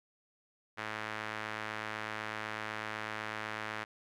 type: tone with band-pass filter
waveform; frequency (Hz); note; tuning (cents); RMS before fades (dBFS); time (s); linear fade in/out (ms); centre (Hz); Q
sawtooth; 108; A2; -32; -40; 0.77-3.85; 20; 1700; 1.4
effects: none